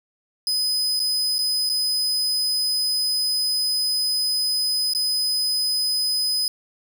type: tone with dropouts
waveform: 40% pulse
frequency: 5020 Hz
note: D#8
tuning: 15 cents sharp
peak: -19 dBFS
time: 0.47-6.48 s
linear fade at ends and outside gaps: 1 ms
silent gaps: 0.994-1 / 1.383-1.389 / 1.692-1.698 / 4.935-4.949 s
effects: 8-bit